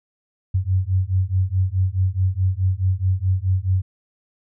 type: beating tone pair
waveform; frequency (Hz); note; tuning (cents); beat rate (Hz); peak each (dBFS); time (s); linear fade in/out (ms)
sine; 91.5 / 96.2; F#2 / G2; -19 / -32; 4.7; -20; 0.54-3.82; 10
effects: none